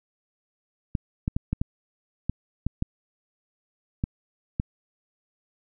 clicks, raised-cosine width 5 ms, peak -12 dBFS, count 10, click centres 0.952 / 1.279 / 1.365 / 1.53 / 1.615 / 2.296 / 2.666 / 2.824 / 4.039 / 4.599 s, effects none

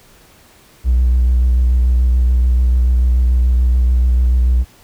triangle tone with vibrato, 61.74 Hz, B1, in tune, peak -6 dBFS, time 0.84-4.65 s, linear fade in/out 50 ms, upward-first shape square, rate 6.9 Hz, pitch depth 22 cents each way, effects tanh soft clip ceiling -6 dBFS + pink hiss -47 dBFS RMS until 4.83 s

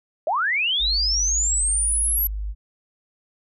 sine linear sweep, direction up, 566 to 11840 Hz, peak -19 dBFS, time 0.27-2.27 s, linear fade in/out 2 ms
sine tone, 51.2 Hz, G#1, 24 cents flat, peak -25 dBFS, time 0.79-2.55 s, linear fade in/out 50 ms
effects none

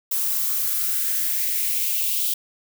violet noise with high-pass filter sweep, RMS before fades -23 dBFS, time 0.11-2.34 s, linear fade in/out 5 ms, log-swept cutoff 900 to 3200 Hz, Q 3.1, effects none

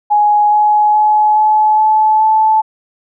sine tone with pitch steps, 835 / 842.3 / 849.6 / 857 / 864.4 / 872 Hz, G#5 / G#5 / G#5 / A5 / A5 / A5, +9 / +24 / +39 / -46 / -31 / -16 cents, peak -7 dBFS, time 0.1-2.62 s, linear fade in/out 20 ms, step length 420 ms, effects none

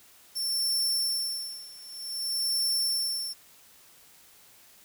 sawtooth tone with tremolo, 5410 Hz, E8, 44 cents sharp, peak -22 dBFS, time 0.35-3.34 s, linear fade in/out 20 ms, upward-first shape sine, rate 0.53 Hz, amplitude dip 90%, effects white hiss -56 dBFS RMS until 4.84 s

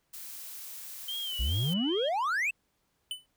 blue noise, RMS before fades -43 dBFS, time 0.13-1.74 s, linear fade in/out 10 ms
sine tone with vibrato, 3100 Hz, G7, 20 cents flat, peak -33 dBFS, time 1.08-2.09 s, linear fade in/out 5 ms, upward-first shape sine, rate 2.4 Hz, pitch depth 97 cents each way
triangle exponential sweep, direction up, 55 to 2739 Hz, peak -25 dBFS, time 1.39-2.51 s, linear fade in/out 10 ms
square tone with exponential decay, 3006 Hz, F#7, 27 cents sharp, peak -30 dBFS, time 3.11-3.26 s, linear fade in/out 1 ms, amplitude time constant 31 ms
effects pink hiss -75 dBFS RMS until 3.36 s

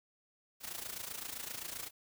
white noise with amplitude modulation, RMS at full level -40 dBFS, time 0.6-1.91 s, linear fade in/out 50 ms, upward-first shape sine, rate 27.7 Hz, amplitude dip 75%, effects none

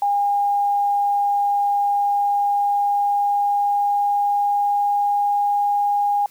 sine tone with pitch glide, 811 to 816.2 Hz, G#5 to G#5, -41 to -30 cents, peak -16 dBFS, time 0.02-6.26 s, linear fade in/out 2 ms, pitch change +11 cents, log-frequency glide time 1.77-5.6 s, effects white hiss -52 dBFS RMS until 6.3 s

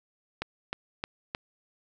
click train, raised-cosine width 0.3 ms, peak -15 dBFS, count 4, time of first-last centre 0.42-1.349 s, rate 3.23 Hz, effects none

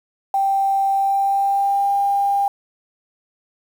sine tone with pitch glide, 784 to 799.5 Hz, G5 to G5, 0 to +34 cents, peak -15 dBFS, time 0.34-2.48 s, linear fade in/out 2 ms, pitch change +34 cents, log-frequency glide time 0.92-1.94 s, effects 7-bit

